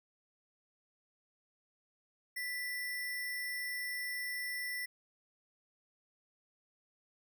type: tone with sample-and-hold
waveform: sine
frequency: 1975.5 Hz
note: B6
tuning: in tune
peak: -36 dBFS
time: 2.36-4.86 s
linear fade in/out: 10 ms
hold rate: 7350 Hz
effects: none